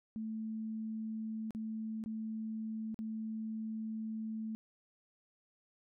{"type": "tone with dropouts", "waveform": "sine", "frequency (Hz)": 220, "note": "A3", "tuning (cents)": 0, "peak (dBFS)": -37, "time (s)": [0.16, 4.55], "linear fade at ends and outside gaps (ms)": 0, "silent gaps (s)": [[1.507, 1.549], [2.039, 2.06], [2.944, 2.99]], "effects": []}